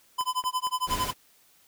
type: tone with tremolo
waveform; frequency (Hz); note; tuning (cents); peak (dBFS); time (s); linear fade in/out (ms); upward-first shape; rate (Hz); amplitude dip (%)
square; 1012; B5; +42; -24; 0.18-1.11; 10; sine; 11; 100
type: click train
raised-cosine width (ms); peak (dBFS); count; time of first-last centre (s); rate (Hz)
0.5; -28; 4; 0.21-0.9; 4.35
type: noise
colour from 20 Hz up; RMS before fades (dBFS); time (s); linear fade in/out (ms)
pink; -33; 0.86-1.14; 50
effects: white hiss -61 dBFS RMS until 1.67 s